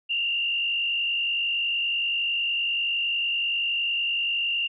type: tone with frequency modulation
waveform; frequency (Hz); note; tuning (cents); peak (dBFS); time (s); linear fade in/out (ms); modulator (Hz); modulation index
sine; 2794; F7; 0; -23; 0.09-4.68; 20; 50.7; 1.3
effects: none